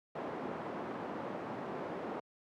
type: band-pass noise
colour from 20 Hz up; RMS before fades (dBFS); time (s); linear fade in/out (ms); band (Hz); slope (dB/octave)
pink; -41; 0.15-2.2; 5; 240 to 1000; 12
effects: high-pass 100 Hz 12 dB/octave